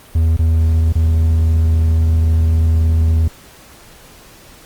triangle tone with dropouts, 80.9 Hz, E2, 32 cents flat, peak -8 dBFS, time 0.15-3.28 s, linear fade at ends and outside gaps 5 ms, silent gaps 0.367-0.391 / 0.926-0.954 s, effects pink hiss -42 dBFS RMS until 4.65 s + Opus 32 kbps

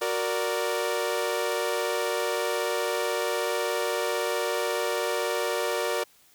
sawtooth chord, Gb augmented, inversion none, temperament equal, 370 / 466.2 / 587.3 Hz, Gb4 / Bb4 / D5, 0 / 0 / 0 cents, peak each -28 / -25 / -26 dBFS, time 0.01-6.04 s, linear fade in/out 10 ms, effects white hiss -59 dBFS RMS until 6.34 s

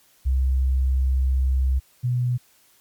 sine tone pair in turn, 65.41 / 123.48 Hz, C2 / B2, 0 / 0 cents, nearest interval major seventh, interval 1100 cents, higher second, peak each -17 / -19 dBFS, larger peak first, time 0.25-1.8 / 2.03-2.38 s, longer first, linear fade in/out 20 ms, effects white hiss -58 dBFS RMS until 2.8 s + MP3 96 kbps

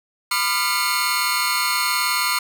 sawtooth tone cluster, 1000 / 1200 / 1387 / 2173 / 4307 Hz, B5 / D6 / F6 / C#7 / C8, +21 / +37 / -12 / -35 / +49 cents, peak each -22 dBFS, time 0.31-2.39 s, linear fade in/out 5 ms, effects none

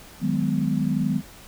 sine chord, G# minor seventh, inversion second, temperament just, 155.74 / 186.89 / 207.7 / 249.2 Hz, D#3 / F#3 / G#3 / B3, +2 / +18 / 0 / +16 cents, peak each -26 dBFS, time 0.2-1.22 s, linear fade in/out 50 ms, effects pink hiss -46 dBFS RMS until 1.47 s

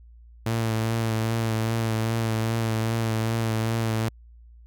sawtooth tone with vibrato, 112.8 Hz, A2, 44 cents sharp, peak -19 dBFS, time 0.46-4.09 s, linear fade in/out 5 ms, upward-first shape triangle, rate 2.5 Hz, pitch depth 35 cents each way, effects added 58 Hz sine -46 dBFS peak until 4.66 s

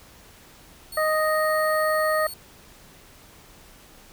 10% pulse tone, 4402 Hz, C#8, 13 cents flat, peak -28 dBFS, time 0.92-2.34 s, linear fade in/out 5 ms
harmonic tone, 622.3 Hz, D#5, in tune, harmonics 1 / 2 / 3, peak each -22 / -25 / -27 dBFS, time 0.97-2.27 s, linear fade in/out 5 ms
effects pink hiss -50 dBFS RMS until 4.12 s

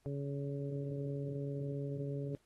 harmonic tone, 140.7 Hz, C#3, 26 cents sharp, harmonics 1 / 2 / 3 / 4, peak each -38 / -44 / -43 / -48 dBFS, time 0.06-2.35 s, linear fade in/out 0 ms, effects pink hiss -75 dBFS RMS until 2.45 s + AAC 32 kbps

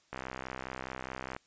click train, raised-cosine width 0.5 ms, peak -23 dBFS, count 81, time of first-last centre 0.13-1.365 s, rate 64.8 Hz, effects white hiss -68 dBFS RMS until 1.46 s + resampled to 16000 Hz

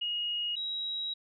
sine tone pair in turn, 2877 / 3847 Hz, F#7 / B7, -49 / -46 cents, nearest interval perfect fourth, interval 503 cents, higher second, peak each -30 / -32 dBFS, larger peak first, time 0.01-0.56 / 0.56-1.14 s, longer second, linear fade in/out 10 ms, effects none

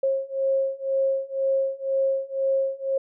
sine beating tone pair, 538 / 540 Hz, C5 / C#5, +48 / -45 cents, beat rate 2 Hz, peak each -25 / -24 dBFS, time 0.03-2.98 s, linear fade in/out 5 ms, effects none

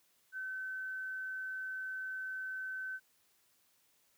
sine tone, 1528 Hz, G6, 45 cents flat, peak -38 dBFS, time 0.32-3 s, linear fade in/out 50 ms, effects white hiss -72 dBFS RMS until 4.17 s + high-pass 60 Hz 12 dB/octave

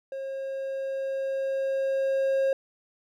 triangle tone with level ramp, 539 Hz, C#5, 49 cents flat, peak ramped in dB -30 to -19 dBFS, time 0.12-2.53 s, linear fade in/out 2 ms, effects none

